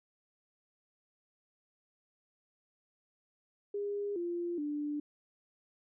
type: tone with pitch steps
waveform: sine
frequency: 407.1 / 346.3 / 294.6 Hz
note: G#4 / F4 / D4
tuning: -35 / -15 / +6 cents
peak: -33 dBFS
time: 3.74-5 s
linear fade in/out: 5 ms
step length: 420 ms
effects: none